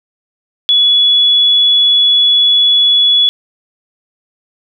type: tone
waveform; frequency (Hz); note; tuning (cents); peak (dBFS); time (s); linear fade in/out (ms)
sine; 3399; G#7; +39; -6; 0.69-3.29; 0
effects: none